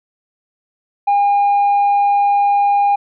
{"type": "tone with tanh clipping", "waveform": "sine", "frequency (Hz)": 810, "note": "G#5", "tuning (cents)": -43, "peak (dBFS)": -11, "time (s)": [1.07, 2.96], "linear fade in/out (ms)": 10, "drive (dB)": 1, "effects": []}